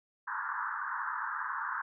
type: band-pass noise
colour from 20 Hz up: white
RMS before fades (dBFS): -36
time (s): 0.27-1.82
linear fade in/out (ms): 10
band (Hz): 890 to 1700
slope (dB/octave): 96
effects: none